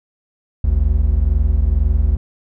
triangle tone pair together, 52.55 / 74.6 Hz, G#1 / D2, +21 / +28 cents, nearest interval tritone, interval 607 cents, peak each -13 dBFS, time 0.64-2.17 s, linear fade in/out 5 ms, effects none

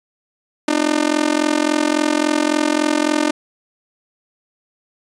sawtooth tone with amplitude modulation, 302 Hz, D4, 48 cents sharp, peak -7 dBFS, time 0.68-3.31 s, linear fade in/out 5 ms, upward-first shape sine, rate 43.6 Hz, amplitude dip 95%, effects resampled to 22050 Hz

